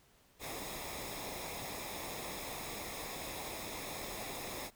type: noise with comb filter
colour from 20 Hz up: pink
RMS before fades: -43 dBFS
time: 0.39-4.71 s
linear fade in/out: 50 ms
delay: 0.67 ms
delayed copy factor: -0.6
effects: pink hiss -67 dBFS RMS until 4.75 s